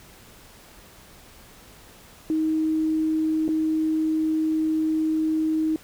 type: tone with dropouts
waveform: sine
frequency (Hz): 315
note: D#4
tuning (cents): +21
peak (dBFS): -20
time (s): 2.3-5.76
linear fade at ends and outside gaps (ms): 1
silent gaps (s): 3.48-3.489
effects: pink hiss -49 dBFS RMS until 5.83 s